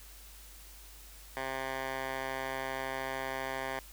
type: tone with band-pass filter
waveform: 10% pulse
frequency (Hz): 132.8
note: C3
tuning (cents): +26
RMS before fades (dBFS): -37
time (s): 1.37-3.79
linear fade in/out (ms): 0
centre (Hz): 1400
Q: 1.2
effects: added 50 Hz sine -52 dBFS peak until 3.92 s + white hiss -54 dBFS RMS until 3.92 s